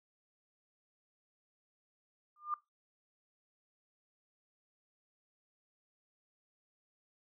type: tone with exponential growth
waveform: sine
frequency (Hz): 1200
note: D6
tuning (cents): +37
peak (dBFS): -29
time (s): 2.36-2.54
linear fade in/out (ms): 2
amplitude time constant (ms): 38
effects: noise-tail reverb RT60 0.2 s tail -20 dB re dry